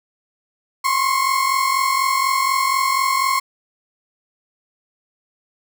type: tone pair together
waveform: 35% pulse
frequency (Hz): 1046.5 / 1090.6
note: C6 / C#6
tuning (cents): 0 / -29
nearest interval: minor second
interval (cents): 71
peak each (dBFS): -18 / -17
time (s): 0.84-3.4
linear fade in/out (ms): 10
effects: none